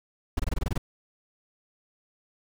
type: noise bursts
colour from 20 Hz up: brown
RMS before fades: -25 dBFS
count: 9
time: 0.37-0.779 s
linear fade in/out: 5 ms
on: 25 ms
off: 23 ms
effects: none